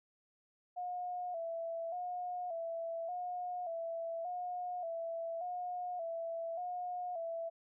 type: tone with vibrato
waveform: sine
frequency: 691 Hz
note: F5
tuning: 19 cents flat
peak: -37 dBFS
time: 0.76-7.5 s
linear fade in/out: 20 ms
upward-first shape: square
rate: 0.86 Hz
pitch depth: 68 cents each way
effects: none